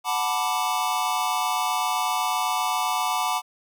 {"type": "chord", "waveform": "square", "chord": "B minor seventh", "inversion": "second", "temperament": "equal", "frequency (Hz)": [740, 880, 987.8, 1174.7], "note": ["F#5", "A5", "B5", "D6"], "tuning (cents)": [0, 0, 0, 0], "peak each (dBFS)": -29, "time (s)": [0.04, 3.42], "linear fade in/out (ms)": 50, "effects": []}